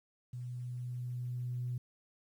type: tone with level ramp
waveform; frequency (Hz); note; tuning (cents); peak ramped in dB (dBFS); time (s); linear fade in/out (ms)
sine; 123.47; B2; 0; -39 to -33; 0.33-1.78; 5
effects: tanh soft clip ceiling -29 dBFS + 11-bit